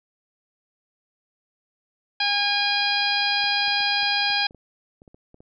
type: harmonic tone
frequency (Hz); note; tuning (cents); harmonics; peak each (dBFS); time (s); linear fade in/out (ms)
815; G#5; -33; 1 / 2 / 3 / 4 / 5 / 6; -27 / -27 / -27 / -27 / -27 / -27; 2.2-4.47; 5
type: clicks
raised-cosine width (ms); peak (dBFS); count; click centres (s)
2; -35; 12; 3.441 / 3.681 / 3.805 / 4.032 / 4.303 / 4.509 / 4.547 / 5.019 / 5.078 / 5.145 / 5.344 / 5.405
effects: none